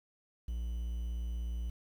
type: tone with quantisation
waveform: triangle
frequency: 58.3 Hz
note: A#1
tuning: 1 cent sharp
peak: -32 dBFS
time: 0.48-1.7 s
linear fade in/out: 5 ms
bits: 10
effects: none